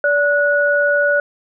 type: tone pair together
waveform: sine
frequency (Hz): 578.1 / 1464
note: D5 / F#6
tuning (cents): -27 / -19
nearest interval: octave + major third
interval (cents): 1608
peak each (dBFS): -15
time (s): 0.04-1.2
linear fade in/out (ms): 2
effects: none